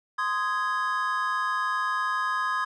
triangle chord, Ab major, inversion first, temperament just, 1038.3 / 1245.9 / 1661.2 Hz, C6 / Eb6 / Ab6, -14 / +2 / 0 cents, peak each -27 / -27 / -28 dBFS, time 0.18-2.65 s, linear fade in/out 10 ms, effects resampled to 24000 Hz

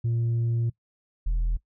sine tone pair in turn, 116.5 / 41.19 Hz, A#2 / E1, -1 / -1 cents, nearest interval octave + tritone, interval 1800 cents, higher first, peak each -20 / -19 dBFS, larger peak second, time 0.04-0.7 / 1.26-1.57 s, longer first, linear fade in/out 10 ms, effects noise-tail reverb RT60 0.1 s tail -21 dB re dry + tanh soft clip ceiling -21 dBFS

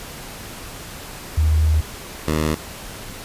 sine / 10% pulse tone pair in turn, 77.78 / 77.51 Hz, D#2 / D#2, 0 / -6 cents, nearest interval unison, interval 6 cents, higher first, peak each -13 / -10 dBFS, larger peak second, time 1.37-1.81 / 2.27-2.55 s, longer first, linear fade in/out 10 ms, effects pink hiss -35 dBFS RMS until 3.24 s + resampled to 32000 Hz

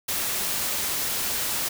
white noise, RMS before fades -27 dBFS, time 0.08-1.69 s, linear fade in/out 10 ms, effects none

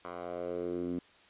10% pulse tone with band-pass filter sweep, 88 Hz, F2, 14 cents sharp, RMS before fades -37 dBFS, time 0.05-0.99 s, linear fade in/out 0 ms, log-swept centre 970 to 250 Hz, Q 2.8, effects white hiss -60 dBFS RMS until 1.29 s + resampled to 8000 Hz

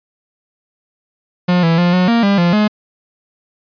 45% pulse tone with pitch steps, 178.4 / 165.5 / 175.6 / 181.8 / 233.1 / 199.8 / 173.2 / 211.3 Hz, F3 / E3 / F3 / F#3 / A#3 / G3 / F3 / G#3, +37 / +7 / +10 / -30 / 0 / +33 / -14 / +30 cents, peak -10 dBFS, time 1.48-2.68 s, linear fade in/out 10 ms, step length 150 ms, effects resampled to 11025 Hz

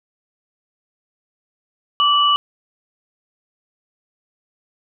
sine tone pair together, 1162.6 / 2949 Hz, D6 / F#7, -18 / -6 cents, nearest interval octave + major third, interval 1612 cents, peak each -14 / -16 dBFS, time 2-2.36 s, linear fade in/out 0 ms, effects none

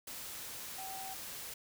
sine tone in noise, 768 Hz, G5, 36 cents flat, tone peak -44 dBFS, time 0.78-1.14 s, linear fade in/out 5 ms, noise white, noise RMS -45 dBFS, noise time 0.07-1.54 s, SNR -2 dB, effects none

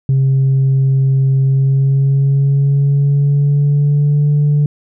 sine tone with pitch glide, 134.5 to 146.67 Hz, C3 to D3, +48 to -2 cents, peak -7 dBFS, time 0.09-4.66 s, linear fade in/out 2 ms, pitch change +150 cents, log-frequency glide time 1.42-4.28 s, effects tanh soft clip ceiling -7 dBFS

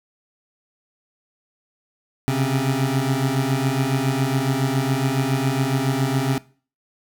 25% pulse beating tone pair, 130.3 / 137.5 Hz, C3 / C#3, -7 / -14 cents, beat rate 7.2 Hz, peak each -18 dBFS, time 2.28-6.38 s, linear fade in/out 0 ms, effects noise-tail reverb RT60 0.4 s tail -20 dB re dry

